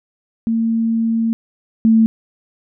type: tone pair in turn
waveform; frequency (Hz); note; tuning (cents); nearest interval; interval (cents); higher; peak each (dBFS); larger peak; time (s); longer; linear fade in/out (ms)
sine; 227 / 223.6; A#3 / A3; -46 / +28; unison; 26; first; -14 / -8; second; 0.47-1.33 / 1.85-2.06; first; 0
effects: none